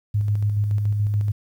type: tone with tremolo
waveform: sine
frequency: 103.83 Hz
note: G#2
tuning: in tune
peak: -17 dBFS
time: 0.14-1.32 s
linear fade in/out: 10 ms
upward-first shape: square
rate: 7 Hz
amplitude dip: 30%
effects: 9-bit